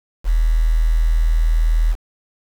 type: tone with quantisation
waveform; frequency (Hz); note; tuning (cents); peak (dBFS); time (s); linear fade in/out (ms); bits
sine; 40.27; E1; -40; -12; 0.24-1.96; 50; 6
effects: none